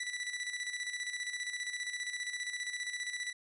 sawtooth tone with tremolo, 1968 Hz, B6, 7 cents flat, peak -31 dBFS, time 0-3.33 s, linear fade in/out 5 ms, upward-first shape square, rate 15 Hz, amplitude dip 55%, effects resampled to 24000 Hz

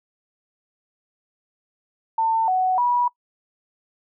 sine tone with pitch steps, 898 / 744 / 972 Hz, A5 / F#5 / B5, +35 / +9 / -28 cents, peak -17 dBFS, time 2.18-3.08 s, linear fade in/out 5 ms, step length 300 ms, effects noise-tail reverb RT60 0.1 s tail -23 dB re dry

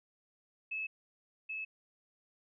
sine tone pair in turn, 2598 / 2598 Hz, E7 / E7, -26 / -26 cents, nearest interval unison, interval 0 cents, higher neither, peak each -35 / -37 dBFS, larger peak first, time 0.71-0.87 / 1.49-1.65 s, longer neither, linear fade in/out 10 ms, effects none

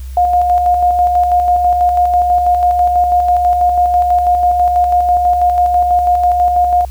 sine tone with tremolo, 713 Hz, F5, 36 cents sharp, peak -7 dBFS, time 0.17-6.85 s, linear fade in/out 2 ms, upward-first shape square, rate 6.1 Hz, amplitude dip 35%, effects added 64 Hz sine -23 dBFS peak until 6.9 s + white hiss -44 dBFS RMS until 6.9 s

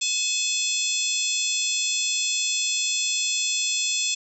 harmonic tone with a mistuned harmonic, 859 Hz, A5, 42 cents flat, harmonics 3 / 4 / 5 / 6 / 7 / 8 / 9, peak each -29 / -28 / -34 / -33 / -30 / -34 / -28 dBFS, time 0.01-4.15 s, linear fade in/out 10 ms, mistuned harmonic 9, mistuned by -38 cents, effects none

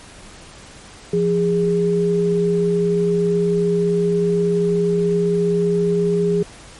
sine tone pair together, 172.51 / 410.3 Hz, F3 / G#4, -21 / -21 cents, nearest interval octave + minor third, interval 1500 cents, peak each -19 / -16 dBFS, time 1.13-6.43 s, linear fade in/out 5 ms, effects pink hiss -41 dBFS RMS until 6.79 s + MP3 48 kbps

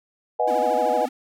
sine chord, G# minor seventh, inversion first, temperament equal, 493.9 / 622.3 / 740 / 830.6 Hz, B4 / D#5 / F#5 / G#5, 0 / 0 / 0 / 0 cents, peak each -24 dBFS, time 0.39-1.06 s, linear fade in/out 10 ms
square tone with vibrato, 286.4 Hz, D4, 43 cents flat, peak -31 dBFS, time 0.47-1.09 s, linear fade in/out 10 ms, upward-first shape sine, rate 13 Hz, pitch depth 290 cents each way
effects none

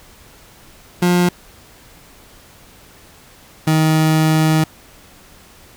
30% pulse tone pair in turn, 177.2 / 157.37 Hz, F3 / D#3, +25 / +20 cents, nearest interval major second, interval 205 cents, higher first, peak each -9 dBFS, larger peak neither, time 1.02-1.29 / 3.67-4.64 s, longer second, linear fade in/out 5 ms, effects pink hiss -45 dBFS RMS until 5.76 s

